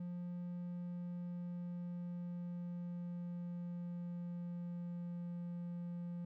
triangle tone with pitch glide, 176.1 to 173.88 Hz, F3 to F3, +15 to -7 cents, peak -39 dBFS, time 0-6.25 s, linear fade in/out 5 ms, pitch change -22 cents, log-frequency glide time 0.39-5.35 s, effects none

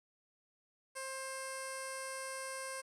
15% pulse tone with low-pass filter, 530 Hz, C5, 22 cents sharp, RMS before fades -43 dBFS, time 0.95-2.82 s, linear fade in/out 20 ms, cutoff 9500 Hz, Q 4.4, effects 12-bit

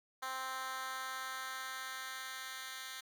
10% pulse tone with high-pass filter sweep, 261.6 Hz, C4, in tune, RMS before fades -43 dBFS, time 0.22-3.01 s, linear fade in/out 10 ms, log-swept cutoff 990 to 2300 Hz, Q 1.3, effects none

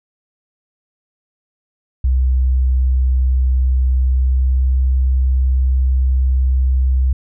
sine tone with pitch glide, 64.1 to 64.73 Hz, C2 to C2, -35 to -18 cents, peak -11 dBFS, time 2.04-7.13 s, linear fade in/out 5 ms, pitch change +17 cents, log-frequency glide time 4.1-4.63 s, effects none

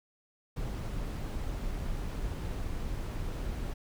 brown noise, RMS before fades -35 dBFS, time 0.56-3.74 s, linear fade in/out 10 ms, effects none

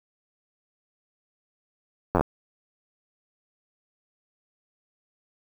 slowing click train, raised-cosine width 1 ms, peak -7 dBFS, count 6, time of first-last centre 2.15-2.21 s, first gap 10 ms, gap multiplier 1.09, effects 7-bit

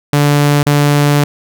sawtooth tone with dropouts, 145.3 Hz, D3, 18 cents flat, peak -4 dBFS, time 0.13-1.24 s, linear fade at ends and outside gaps 2 ms, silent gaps 0.63-0.665 s, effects none

